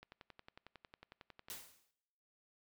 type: click train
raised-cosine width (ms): 0.3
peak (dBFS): -37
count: 17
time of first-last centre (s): 0.03-1.485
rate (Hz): 11
type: noise with exponential decay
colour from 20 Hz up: white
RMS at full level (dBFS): -44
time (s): 1.5-1.91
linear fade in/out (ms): 0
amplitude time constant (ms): 88
effects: noise-tail reverb RT60 1.0 s tail -23 dB re dry